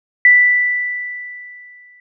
sine tone with exponential decay, 1975.5 Hz, B6, in tune, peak -4 dBFS, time 0.25-2 s, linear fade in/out 2 ms, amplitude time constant 380 ms, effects none

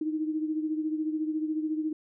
sine beating tone pair, 309.5 / 323.5 Hz, D#4 / E4, -9 / -32 cents, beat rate 14 Hz, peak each -28 / -35 dBFS, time 0.01-1.93 s, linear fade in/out 5 ms, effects none

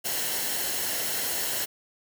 white noise with comb filter, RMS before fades -29 dBFS, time 0.04-1.66 s, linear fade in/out 20 ms, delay 0.83 ms, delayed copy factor -0.5, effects none

